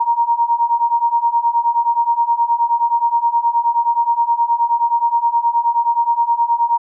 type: beating tone pair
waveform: sine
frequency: 932.3 / 941.8 Hz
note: A#5 / A#5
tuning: 0 / +18 cents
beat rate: 9.5 Hz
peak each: -17 / -15 dBFS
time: 0-6.78 s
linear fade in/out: 10 ms
effects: none